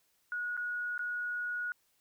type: tone with dropouts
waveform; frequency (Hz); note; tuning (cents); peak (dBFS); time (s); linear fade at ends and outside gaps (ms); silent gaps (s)
sine; 1454; F#6; -31; -33; 0.32-1.72; 1; 0.567-0.575 / 0.979-0.992
effects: white hiss -73 dBFS RMS until 2 s